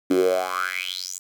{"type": "tone with high-pass filter sweep", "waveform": "10% pulse", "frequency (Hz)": 91.8, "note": "F#2", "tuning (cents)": -13, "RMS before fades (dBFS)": -24, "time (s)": [0.1, 1.19], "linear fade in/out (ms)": 10, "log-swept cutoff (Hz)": [280, 7800], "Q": 7.5, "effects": ["8-bit"]}